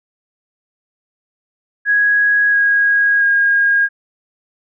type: tone with pitch steps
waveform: sine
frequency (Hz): 1660 / 1643.8 / 1627.7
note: G#6 / G#6 / G#6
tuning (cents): -1 / -18 / -35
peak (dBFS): -10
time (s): 1.85-3.89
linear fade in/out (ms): 50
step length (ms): 680
effects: none